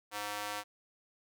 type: tone with high-pass filter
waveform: square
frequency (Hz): 103.83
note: G#2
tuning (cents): 0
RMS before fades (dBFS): -39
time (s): 0.11-0.64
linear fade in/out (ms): 50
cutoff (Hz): 830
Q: 0.93
effects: none